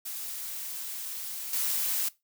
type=noise with level steps; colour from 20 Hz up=blue; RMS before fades=-37 / -29 dBFS; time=0.05-2.09 s; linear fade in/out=10 ms; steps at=1.53 s; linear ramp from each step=2 ms; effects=noise-tail reverb RT60 0.2 s tail -19 dB re dry